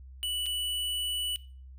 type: tone with dropouts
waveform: square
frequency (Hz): 2960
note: F#7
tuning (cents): 0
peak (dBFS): -30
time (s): 0.23-1.36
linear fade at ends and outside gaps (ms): 0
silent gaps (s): 0.459-0.464
effects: noise-tail reverb RT60 0.4 s tail -19 dB re dry + added 65 Hz sine -45 dBFS peak until 1.78 s